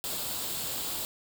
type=noise with comb filter; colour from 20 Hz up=white; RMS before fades=-34 dBFS; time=0.04-1.05 s; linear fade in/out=0 ms; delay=0.25 ms; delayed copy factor=+0.5; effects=none